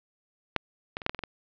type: clicks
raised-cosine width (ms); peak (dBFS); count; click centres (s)
0.3; -7 / -15 / -23 / -9 / -12 / -20 / -18 / -17; 8; 0.563 / 0.969 / 1.018 / 1.064 / 1.095 / 1.147 / 1.191 / 1.237
effects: low-pass 4000 Hz 12 dB/octave